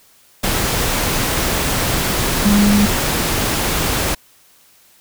sine tone in noise, 204.9 Hz, G#3, 23 cents flat, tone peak -10 dBFS, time 2.45-2.86 s, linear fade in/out 10 ms, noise pink, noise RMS -18 dBFS, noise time 0.43-4.15 s, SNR +5 dB, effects white hiss -51 dBFS RMS until 5 s

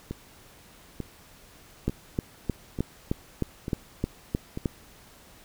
two click trains, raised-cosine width 3 ms, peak -12 / -19 dBFS, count 10 / 6, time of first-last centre 1.88-4.658 / 0.11-4.574 s, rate 3.24 / 1.12 Hz, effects pink hiss -53 dBFS RMS until 5.44 s

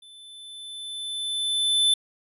square tone with level ramp, 3520 Hz, A7, in tune, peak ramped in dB -47 to -17 dBFS, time 0.02-1.94 s, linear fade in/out 5 ms, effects resampled to 32000 Hz

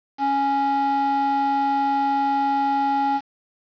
square tone with band-pass filter, 277.2 Hz, C#4, in tune, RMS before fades -21 dBFS, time 0.18-3.21 s, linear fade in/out 50 ms, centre 750 Hz, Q 3.6, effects resampled to 11025 Hz + 7-bit

